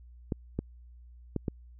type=clicks; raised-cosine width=3 ms; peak=-17 dBFS; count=4; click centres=0.322 / 0.59 / 1.363 / 1.482 s; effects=added 60 Hz sine -49 dBFS peak until 1.79 s